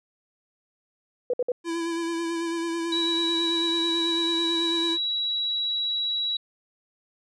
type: tone bursts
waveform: sine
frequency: 493.9 Hz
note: B4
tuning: in tune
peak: -21 dBFS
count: 3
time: 1.3-1.519 s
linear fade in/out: 2 ms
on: 35 ms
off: 57 ms
type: tone with vibrato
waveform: square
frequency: 334.7 Hz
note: E4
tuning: 26 cents sharp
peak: -27 dBFS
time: 1.64-4.98 s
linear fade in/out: 50 ms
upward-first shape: sine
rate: 9.1 Hz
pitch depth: 26 cents each way
type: tone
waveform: sine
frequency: 3895 Hz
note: B7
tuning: 25 cents flat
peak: -24 dBFS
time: 2.92-6.37 s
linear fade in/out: 5 ms
effects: resampled to 22050 Hz